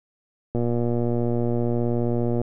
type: click train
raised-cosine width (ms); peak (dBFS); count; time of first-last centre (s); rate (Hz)
2; -12; 223; 0.55-2.416; 119
effects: none